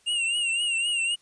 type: tone with vibrato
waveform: square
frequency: 2794 Hz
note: F7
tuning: in tune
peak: -24 dBFS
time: 0.06-1.16 s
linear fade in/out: 20 ms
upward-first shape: triangle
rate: 3.9 Hz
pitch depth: 83 cents each way
effects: white hiss -62 dBFS RMS until 1.21 s + resampled to 22050 Hz